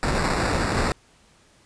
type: noise with sample-and-hold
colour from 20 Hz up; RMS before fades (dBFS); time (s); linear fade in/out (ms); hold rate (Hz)
pink; -23; 0.03-0.92; 0; 3150
effects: pink hiss -57 dBFS RMS until 1.65 s + resampled to 22050 Hz